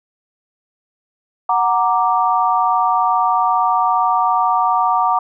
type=chord; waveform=sine; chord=Gb augmented; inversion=none; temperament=equal; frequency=740 / 932.3 / 1174.7 Hz; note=Gb5 / Bb5 / D6; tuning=0 / 0 / 0 cents; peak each=-17 dBFS; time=1.49-5.19 s; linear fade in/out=5 ms; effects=none